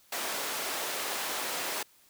pink high-pass noise, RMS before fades -34 dBFS, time 0.12-1.83 s, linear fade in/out 5 ms, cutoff 510 Hz, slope 12 dB/octave, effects white hiss -62 dBFS RMS until 2.09 s

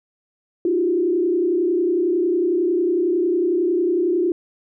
sine tone with frequency modulation, 351.5 Hz, F4, 11 cents sharp, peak -16 dBFS, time 0.65-4.32 s, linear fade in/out 2 ms, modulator 31 Hz, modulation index 1, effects none

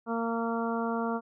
harmonic tone, 230 Hz, A#3, 23 cents flat, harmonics 1 / 2 / 3 / 4 / 5 / 6, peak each -31 / -34 / -36 / -37 / -38 / -39 dBFS, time 0.06-1.21 s, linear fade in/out 50 ms, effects none

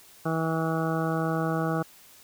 harmonic tone, 161.9 Hz, E3, 31 cents flat, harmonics 1 / 2 / 3 / 4 / 5 / 7 / 8 / 9, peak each -28 / -31 / -33 / -34 / -35 / -36 / -37 / -38 dBFS, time 0.25-1.83 s, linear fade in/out 10 ms, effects white hiss -53 dBFS RMS until 2.23 s

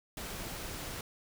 pink noise, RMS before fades -41 dBFS, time 0.17-1.01 s, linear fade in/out 2 ms, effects none

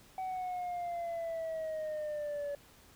sine exponential sweep, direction down, 757 to 570 Hz, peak -32 dBFS, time 0.18-2.55 s, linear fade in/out 2 ms, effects tanh soft clip ceiling -34 dBFS + pink hiss -60 dBFS RMS until 2.95 s

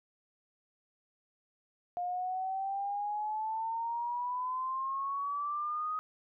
sine exponential sweep, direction up, 706 to 1258 Hz, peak -32 dBFS, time 1.97-5.99 s, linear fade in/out 0 ms, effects none

